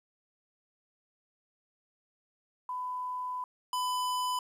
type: tone pair in turn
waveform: sine / square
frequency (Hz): 1001 / 1001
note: B5 / B5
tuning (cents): +23 / +23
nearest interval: unison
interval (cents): 0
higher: neither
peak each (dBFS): -33 / -30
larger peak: second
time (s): 2.69-3.44 / 3.73-4.39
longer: first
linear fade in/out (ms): 2
effects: resampled to 32000 Hz + 11-bit